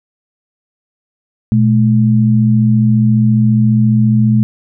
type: tone pair together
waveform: sine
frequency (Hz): 120 / 214.6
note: B2 / A3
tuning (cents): -49 / -43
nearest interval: minor seventh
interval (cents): 1006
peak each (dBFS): -10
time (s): 1.52-4.43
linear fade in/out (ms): 0
effects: none